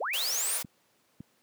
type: linear sweep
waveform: sine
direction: up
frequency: 334.5 to 9890 Hz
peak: -29 dBFS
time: 0-0.58 s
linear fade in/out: 10 ms
type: high-pass noise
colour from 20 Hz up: white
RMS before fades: -34 dBFS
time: 0.13-0.63 s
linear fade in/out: 10 ms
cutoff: 390 Hz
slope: 48 dB/octave
type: clicks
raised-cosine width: 5 ms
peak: -23 dBFS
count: 2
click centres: 0.647 / 1.205 s
effects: pink hiss -68 dBFS RMS until 1.42 s + high-pass 200 Hz 12 dB/octave